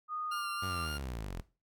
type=tone with pitch glide; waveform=sine; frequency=1234 to 1189.9 Hz; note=D#6 to D6; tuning=-15 to +22 cents; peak=-35 dBFS; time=0.08-0.89 s; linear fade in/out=50 ms; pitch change=-63 cents; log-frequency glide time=0.31-0.39 s
type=tone with vibrato; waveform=20% pulse; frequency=1396 Hz; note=F6; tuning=1 cent flat; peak=-33 dBFS; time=0.31-0.98 s; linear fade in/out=10 ms; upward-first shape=sine; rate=3.7 Hz; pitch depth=17 cents each way
type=linear sweep; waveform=sawtooth; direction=down; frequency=97.7 to 39 Hz; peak=-34 dBFS; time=0.62-1.41 s; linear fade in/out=10 ms
effects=noise-tail reverb RT60 0.3 s tail -17 dB re dry